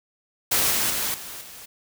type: noise with level steps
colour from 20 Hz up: white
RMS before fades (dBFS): -21 / -23 / -26 / -37 / -42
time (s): 0.51-1.66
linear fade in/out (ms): 10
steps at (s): 0.71 / 0.9 / 1.14 / 1.41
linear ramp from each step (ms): 2
effects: none